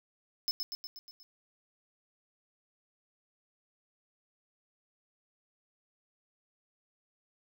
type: tone with echo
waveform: square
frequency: 5220 Hz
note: E8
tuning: 18 cents flat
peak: -29 dBFS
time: 0.48-0.51 s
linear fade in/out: 0 ms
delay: 120 ms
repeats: 6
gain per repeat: -4 dB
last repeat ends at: 1.23 s
effects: none